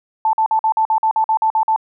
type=tone bursts; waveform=sine; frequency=880 Hz; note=A5; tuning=in tune; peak=-12 dBFS; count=12; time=0.25-1.762 s; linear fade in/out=2 ms; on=82 ms; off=48 ms; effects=none